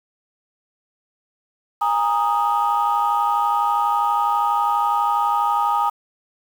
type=chord; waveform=sine; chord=Ab suspended second; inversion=none; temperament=equal with one note detuned; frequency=820.1 / 932.3 / 1244.5 Hz; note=Ab5 / Bb5 / Eb6; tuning=-22 / 0 / 0 cents; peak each=-20 dBFS; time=1.81-5.9 s; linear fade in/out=10 ms; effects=tanh soft clip ceiling -10 dBFS + 7-bit